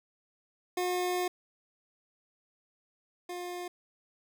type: tone pair in turn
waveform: 25% pulse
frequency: 360.1 / 355.3 Hz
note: F#4 / F4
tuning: -47 / +30 cents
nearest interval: unison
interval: 23 cents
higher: first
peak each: -25 / -33 dBFS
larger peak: first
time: 0.77-1.28 / 3.29-3.68 s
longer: first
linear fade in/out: 5 ms
effects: none